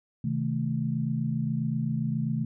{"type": "chord", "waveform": "sine", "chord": "A diminished", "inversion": "first", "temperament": "equal with one note detuned", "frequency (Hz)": [130.81, 158.37, 220], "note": ["C3", "Eb3", "A3"], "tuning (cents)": [0, 31, 0], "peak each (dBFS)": -30, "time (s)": [0.24, 2.45], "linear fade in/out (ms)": 5, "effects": []}